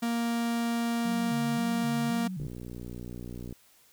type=tone; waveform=45% pulse; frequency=233.7 Hz; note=A#3; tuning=5 cents sharp; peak=-27 dBFS; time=0.02-2.28 s; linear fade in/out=10 ms
type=tone with vibrato; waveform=sine; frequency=164.8 Hz; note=E3; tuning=in tune; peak=-33 dBFS; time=1.05-2.47 s; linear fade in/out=5 ms; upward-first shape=square; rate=1.9 Hz; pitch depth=210 cents each way
type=click train; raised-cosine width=3 ms; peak=-28 dBFS; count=69; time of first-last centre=2.4-3.526 s; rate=60.4 Hz
effects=white hiss -61 dBFS RMS until 3.92 s